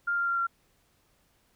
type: tone with pitch steps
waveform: sine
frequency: 1400 / 1391.1 / 1382.3 / 1373.6 Hz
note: F6 / F6 / F6 / F6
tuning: +4 / -7 / -18 / -29 cents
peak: -25 dBFS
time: 0.07-0.47 s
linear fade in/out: 10 ms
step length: 100 ms
effects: pink hiss -68 dBFS RMS until 1.55 s